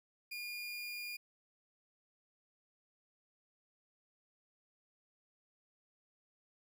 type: tone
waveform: 30% pulse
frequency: 2423 Hz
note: D#7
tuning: 47 cents flat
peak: -39 dBFS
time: 0.31-1.17 s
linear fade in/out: 10 ms
effects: none